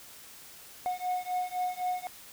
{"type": "beating tone pair", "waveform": "triangle", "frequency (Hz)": [726, 729.9], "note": ["F#5", "F#5"], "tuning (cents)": [-33, -24], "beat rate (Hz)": 3.9, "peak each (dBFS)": -31, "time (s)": [0.86, 2.07], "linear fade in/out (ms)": 0, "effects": ["white hiss -50 dBFS RMS until 2.32 s"]}